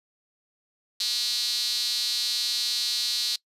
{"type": "tone with high-pass filter", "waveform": "sawtooth", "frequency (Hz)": 240.6, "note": "B3", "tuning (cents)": -45, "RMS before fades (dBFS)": -27, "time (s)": [1, 3.36], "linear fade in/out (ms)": 5, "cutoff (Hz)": 4200, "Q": 6.2, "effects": ["noise-tail reverb RT60 0.1 s tail -23 dB re dry", "resampled to 32000 Hz"]}